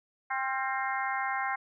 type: harmonic tone with a mistuned harmonic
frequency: 264.2 Hz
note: C4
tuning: 17 cents sharp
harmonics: 3 / 4 / 5 / 6 / 7 / 8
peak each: -33 / -35 / -38 / -37 / -38 / -38 dBFS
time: 0.3-1.56 s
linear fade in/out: 10 ms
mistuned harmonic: 5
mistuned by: +51 cents
effects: none